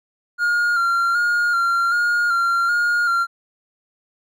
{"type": "tone with vibrato", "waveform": "triangle", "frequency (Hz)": 1402, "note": "F6", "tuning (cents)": 6, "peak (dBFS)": -14, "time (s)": [0.38, 3.27], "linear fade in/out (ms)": 50, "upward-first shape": "square", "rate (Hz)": 1.3, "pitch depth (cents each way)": 28, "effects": []}